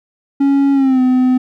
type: tone with pitch glide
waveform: triangle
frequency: 277.7 to 254.7 Hz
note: C#4 to C4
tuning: +3 to -46 cents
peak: -7 dBFS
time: 0.4-1.38 s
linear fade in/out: 10 ms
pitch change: -149 cents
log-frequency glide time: 0.73-1.01 s
effects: none